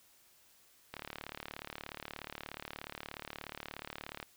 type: click train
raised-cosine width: 0.3 ms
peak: -25 dBFS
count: 122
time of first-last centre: 0.94-4.228 s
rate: 36.8 Hz
effects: white hiss -65 dBFS RMS until 4.36 s